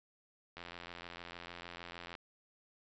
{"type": "click train", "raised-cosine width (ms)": 0.3, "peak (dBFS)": -30, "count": 138, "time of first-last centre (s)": [0.57, 2.152], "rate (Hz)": 86.6, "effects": ["resampled to 16000 Hz"]}